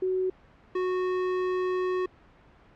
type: tone pair in turn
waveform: sine / square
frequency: 372.7 / 367.6 Hz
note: F#4 / F#4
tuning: +13 / -11 cents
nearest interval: unison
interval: 24 cents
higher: first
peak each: -24 / -26 dBFS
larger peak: first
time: 0.02-0.3 / 0.75-2.06 s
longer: second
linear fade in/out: 5 ms
effects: pink hiss -56 dBFS RMS until 2.75 s + low-pass 2000 Hz 12 dB/octave